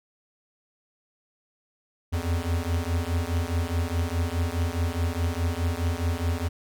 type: beating tone pair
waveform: square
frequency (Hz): 82.41 / 87.21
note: E2 / F2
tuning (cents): 0 / -2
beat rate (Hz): 4.8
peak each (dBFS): -28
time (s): 2.12-6.49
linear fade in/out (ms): 20
effects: none